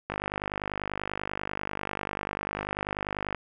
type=click train; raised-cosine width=0.5 ms; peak=-15 dBFS; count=164; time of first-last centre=0.1-3.347 s; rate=50.2 Hz; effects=none